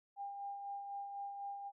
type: tone with tremolo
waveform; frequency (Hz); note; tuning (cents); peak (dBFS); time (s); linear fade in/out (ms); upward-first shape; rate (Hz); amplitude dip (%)
sine; 801; G5; +37; -40; 0.16-1.72; 50; sine; 4; 40
effects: none